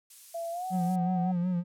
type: noise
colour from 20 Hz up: violet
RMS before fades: -44 dBFS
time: 0.1-0.96 s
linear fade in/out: 5 ms
type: tone with pitch glide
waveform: sine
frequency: 673 to 746.7 Hz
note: E5 to F#5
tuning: +36 to +16 cents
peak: -32 dBFS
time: 0.34-1.32 s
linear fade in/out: 10 ms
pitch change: +180 cents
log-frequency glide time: 0.51-0.66 s
type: tone with vibrato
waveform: triangle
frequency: 178.5 Hz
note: F3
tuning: 38 cents sharp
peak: -24 dBFS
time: 0.7-1.64 s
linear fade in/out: 50 ms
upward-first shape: sine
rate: 5.4 Hz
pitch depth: 56 cents each way
effects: low-pass 10000 Hz 12 dB/octave